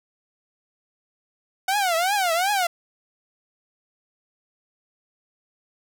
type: tone with vibrato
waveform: sawtooth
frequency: 737 Hz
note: F#5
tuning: 7 cents flat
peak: -16 dBFS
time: 1.68-2.67 s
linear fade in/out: 5 ms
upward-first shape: triangle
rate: 2.7 Hz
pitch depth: 240 cents each way
effects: none

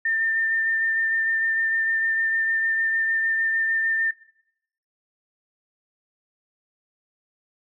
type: tone with vibrato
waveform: sine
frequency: 1800 Hz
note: A6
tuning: 39 cents sharp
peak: -20 dBFS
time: 0.05-4.11 s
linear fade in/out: 5 ms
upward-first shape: square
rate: 6.6 Hz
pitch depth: 9 cents each way
effects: noise-tail reverb RT60 0.8 s tail -23 dB re dry

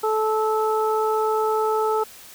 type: harmonic tone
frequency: 435.2 Hz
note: A4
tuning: 19 cents flat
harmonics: 1 / 2 / 3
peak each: -21 / -24 / -26 dBFS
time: 0.03-2.04 s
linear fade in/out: 10 ms
effects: white hiss -44 dBFS RMS until 2.34 s

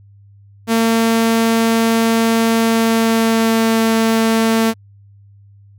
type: tone with pitch glide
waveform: sawtooth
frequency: 227.2 to 224.7 Hz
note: A#3 to A3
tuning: -44 to +37 cents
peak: -8 dBFS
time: 0.67-4.74 s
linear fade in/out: 50 ms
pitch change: -19 cents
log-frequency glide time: 2.57-3.8 s
effects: added 100 Hz sine -42 dBFS peak until 5.78 s

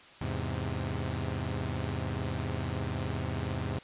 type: chord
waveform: sawtooth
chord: E augmented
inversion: none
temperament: equal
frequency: 82.41 / 103.83 / 130.81 Hz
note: E2 / G#2 / B#2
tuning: 0 / 0 / 0 cents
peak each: -32 dBFS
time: 0.21-3.79 s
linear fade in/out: 5 ms
effects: white hiss -53 dBFS RMS until 3.83 s + resampled to 8000 Hz

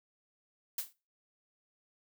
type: noise with exponential decay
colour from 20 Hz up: blue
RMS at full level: -31 dBFS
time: 0.78-0.93 s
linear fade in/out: 5 ms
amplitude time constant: 32 ms
effects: noise-tail reverb RT60 0.3 s tail -20 dB re dry

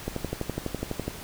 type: click train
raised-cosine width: 2 ms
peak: -15 dBFS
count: 13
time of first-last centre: 0.08-1.08 s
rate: 12 Hz
effects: pink hiss -41 dBFS RMS until 1.23 s

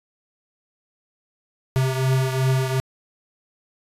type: beating tone pair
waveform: square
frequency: 130.81 / 133.51 Hz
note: C3 / C3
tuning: 0 / +35 cents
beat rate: 2.7 Hz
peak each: -20 / -26 dBFS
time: 1.76-2.8 s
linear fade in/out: 0 ms
effects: resampled to 32000 Hz

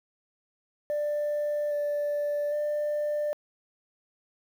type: tone with pitch steps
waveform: sine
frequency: 591 / 585 / 594 Hz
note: D5 / D5 / D5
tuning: +11 / -7 / +20 cents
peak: -24 dBFS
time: 0.9-3.33 s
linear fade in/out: 0 ms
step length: 810 ms
effects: tanh soft clip ceiling -24 dBFS + 9-bit

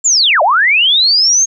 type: linear two-way sweep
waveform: sine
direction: down then up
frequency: 7459 to 562 to 6540 Hz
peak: -7 dBFS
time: 0.04-1.46 s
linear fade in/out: 20 ms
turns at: 0.42 s
effects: none

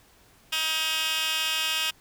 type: tone with high-pass filter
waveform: 15% pulse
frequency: 316.9 Hz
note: D#4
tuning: 32 cents sharp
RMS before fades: -27 dBFS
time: 0.52-1.91 s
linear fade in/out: 10 ms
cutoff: 2400 Hz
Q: 2.6
effects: pink hiss -58 dBFS RMS until 2 s

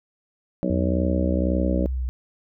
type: harmonic tone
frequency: 61.9 Hz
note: B1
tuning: 5 cents sharp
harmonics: 3 / 4 / 5 / 6 / 7 / 8 / 9 / 10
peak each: -25 / -29 / -27 / -35 / -37 / -34 / -28 / -37 dBFS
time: 0.63-1.86 s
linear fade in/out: 0 ms
type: linear sweep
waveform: sine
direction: down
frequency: 85.3 to 61.74 Hz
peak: -23 dBFS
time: 0.7-2.09 s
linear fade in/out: 0 ms
effects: none

